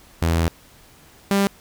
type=tone pair in turn; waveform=sawtooth; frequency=83 / 198.38 Hz; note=E2 / G3; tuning=+12 / +21 cents; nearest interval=octave + minor third; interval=1509 cents; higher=second; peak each=-13 / -12 dBFS; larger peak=second; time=0.22-0.48 / 1.31-1.47 s; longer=first; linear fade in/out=0 ms; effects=pink hiss -50 dBFS RMS until 1.6 s